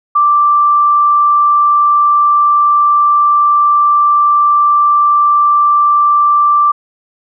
sine tone, 1174.7 Hz, D6, in tune, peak -6 dBFS, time 0.15-6.72 s, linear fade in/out 10 ms, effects none

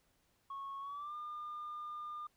sine tone with pitch glide, 1100 to 1206.5 Hz, C#6 to D6, -14 to +46 cents, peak -40 dBFS, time 0.5-2.27 s, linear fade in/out 5 ms, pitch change +160 cents, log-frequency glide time 0.8-1.15 s, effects tanh soft clip ceiling -39 dBFS + pink hiss -75 dBFS RMS until 2.36 s

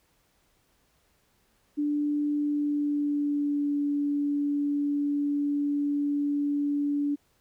sine tone with pitch glide, 293.7 to 288.3 Hz, D4 to D4, 0 to -32 cents, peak -24 dBFS, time 1.77-7.16 s, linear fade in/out 20 ms, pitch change -32 cents, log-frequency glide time 2.34-3.78 s, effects pink hiss -68 dBFS RMS until 7.4 s

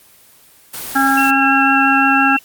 white noise, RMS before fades -27 dBFS, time 0.73-1.31 s, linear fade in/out 10 ms
harmonic tone, 271.5 Hz, C#4, 36 cents flat, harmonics 1 / 3 / 5 / 6, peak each -16 / -16 / -16 / -16 dBFS, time 0.95-2.37 s, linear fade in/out 10 ms
sine tone with vibrato, 2708 Hz, E7, 46 cents sharp, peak -17 dBFS, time 1.17-2.39 s, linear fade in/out 5 ms, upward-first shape sine, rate 5.9 Hz, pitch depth 10 cents each way
effects white hiss -47 dBFS RMS until 2.44 s + Opus 24 kbps

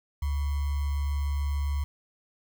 sine tone with sample-and-hold, 71.5 Hz, D2, 46 cents flat, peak -25 dBFS, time 0.22-1.84 s, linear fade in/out 5 ms, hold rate 1050 Hz, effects none

